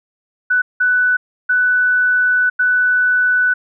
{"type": "tone bursts at uneven times", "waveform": "sine", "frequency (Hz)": 1491, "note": "F#6", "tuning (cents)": 13, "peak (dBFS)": -11, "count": 4, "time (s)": [[0.5, 0.62], [0.8, 1.17], [1.49, 2.5], [2.59, 3.54]], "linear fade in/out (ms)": 10, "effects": []}